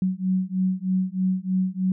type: beating tone pair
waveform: sine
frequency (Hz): 185 / 188.2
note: F#3 / F#3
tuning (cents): 0 / +30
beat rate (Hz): 3.2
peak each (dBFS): -24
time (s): 0.02-1.92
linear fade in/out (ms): 2
effects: none